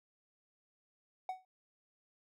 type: tone with exponential decay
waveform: triangle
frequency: 747 Hz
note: F#5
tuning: 16 cents sharp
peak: -31 dBFS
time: 1.29-1.45 s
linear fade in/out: 2 ms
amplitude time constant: 34 ms
effects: none